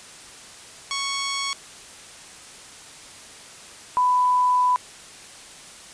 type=tone pair in turn; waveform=10% pulse / sine; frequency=1108.7 / 995.9 Hz; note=C#6 / B5; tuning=0 / +14 cents; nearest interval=major second; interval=186 cents; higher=first; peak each=-16 dBFS; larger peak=neither; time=0.91-1.53 / 3.97-4.76 s; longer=second; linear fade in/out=0 ms; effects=white hiss -43 dBFS RMS until 5.93 s + resampled to 22050 Hz

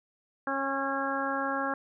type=harmonic tone; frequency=273.2 Hz; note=C#4; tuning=25 cents flat; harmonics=1 / 2 / 3 / 4 / 5 / 6; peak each=-35 / -35 / -35 / -35 / -35 / -35 dBFS; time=0.47-1.74 s; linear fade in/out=2 ms; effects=none

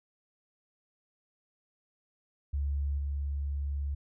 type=tone with level steps; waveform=sine; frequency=70.8 Hz; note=C#2; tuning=37 cents sharp; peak=-28 / -30 dBFS; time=2.53-3.95 s; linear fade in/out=10 ms; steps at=2.98 s; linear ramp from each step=5 ms; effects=none

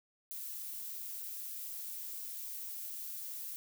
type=noise; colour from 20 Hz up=violet; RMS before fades=-43 dBFS; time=0.31-3.56 s; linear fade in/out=0 ms; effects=none

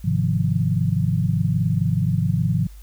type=chord; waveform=sine; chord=F minor seventh; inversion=first; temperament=equal; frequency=103.83 / 130.81 / 155.56 / 174.61 Hz; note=Ab2 / C3 / Eb3 / F3; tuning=0 / 0 / 0 / 0 cents; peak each=-23 dBFS; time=0.04-2.67 s; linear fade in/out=10 ms; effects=added 50 Hz sine -38 dBFS peak until 2.82 s + white hiss -54 dBFS RMS until 2.82 s

